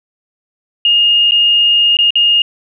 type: tone with dropouts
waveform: sine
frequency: 2842 Hz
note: F7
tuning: 30 cents sharp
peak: -7 dBFS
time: 0.85-2.42 s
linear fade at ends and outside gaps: 2 ms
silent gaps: 1.31-1.319 / 1.97-1.988 / 2.106-2.155 s
effects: none